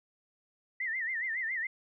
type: tone with vibrato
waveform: sine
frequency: 1934 Hz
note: B6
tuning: 37 cents flat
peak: -31 dBFS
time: 0.8-1.67 s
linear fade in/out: 5 ms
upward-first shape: sine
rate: 7.2 Hz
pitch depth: 150 cents each way
effects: none